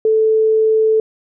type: tone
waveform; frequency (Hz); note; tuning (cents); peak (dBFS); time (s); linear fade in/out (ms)
sine; 438.8; A4; -5; -10; 0.05-1; 2
effects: none

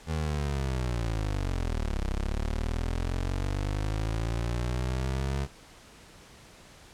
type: linear two-way sweep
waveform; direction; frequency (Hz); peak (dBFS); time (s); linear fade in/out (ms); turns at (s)
25% pulse; down then up; 81.1 to 32.7 to 69.4; -24; 0.06-5.48; 50; 2.04
effects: pink hiss -52 dBFS RMS until 6.93 s + low-pass 9000 Hz 12 dB/octave

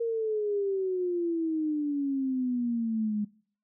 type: exponential sweep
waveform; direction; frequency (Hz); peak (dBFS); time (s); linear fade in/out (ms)
sine; down; 467.6 to 206.3; -26; 0-3.25; 10
effects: noise-tail reverb RT60 0.5 s tail -22 dB re dry

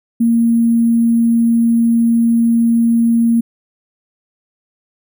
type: tone with sample-and-hold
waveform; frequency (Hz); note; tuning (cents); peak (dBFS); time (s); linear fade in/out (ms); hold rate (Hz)
sine; 231.6; A#3; -11; -9; 0.2-3.41; 10; 11025
effects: none

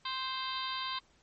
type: harmonic tone with a mistuned harmonic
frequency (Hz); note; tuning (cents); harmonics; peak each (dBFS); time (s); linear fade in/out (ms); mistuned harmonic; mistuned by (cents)
523.3; C5; 0; 2 / 3 / 4 / 5 / 6 / 7 / 8 / 9; -37 / -45 / -46 / -47 / -43 / -42 / -43 / -46; 0.05-0.99; 5; 8; -61
effects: pink hiss -67 dBFS RMS until 1.22 s + MP3 32 kbps

